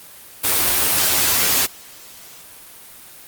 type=noise with comb filter; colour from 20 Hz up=white; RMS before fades=-17 dBFS; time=0.43-1.67 s; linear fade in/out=20 ms; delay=11 ms; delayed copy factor=+0.65; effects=white hiss -41 dBFS RMS until 3.27 s + Opus 32 kbps